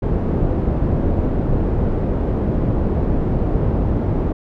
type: low-pass noise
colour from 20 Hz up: pink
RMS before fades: -18 dBFS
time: 0.02-4.33 s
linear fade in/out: 10 ms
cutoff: 460 Hz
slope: 12 dB/octave
effects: none